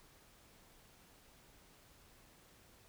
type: silence
effects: pink hiss -64 dBFS RMS until 2.88 s

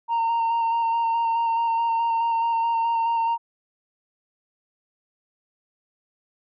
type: tone with vibrato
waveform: sine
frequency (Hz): 921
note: A#5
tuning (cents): -21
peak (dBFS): -17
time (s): 0.08-3.38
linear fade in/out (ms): 50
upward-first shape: square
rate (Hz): 4.7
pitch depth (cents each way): 14
effects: tanh soft clip ceiling -19 dBFS

